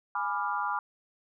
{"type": "chord", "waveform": "sine", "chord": "G# diminished seventh", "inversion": "none", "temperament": "equal with one note detuned", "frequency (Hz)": [830.6, 987.8, 1186.9, 1396.9], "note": ["G#5", "B5", "D6", "F6"], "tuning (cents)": [0, 0, 18, 0], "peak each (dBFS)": [-34, -33, -33, -35], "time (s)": [0.15, 0.79], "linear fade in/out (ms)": 2, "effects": []}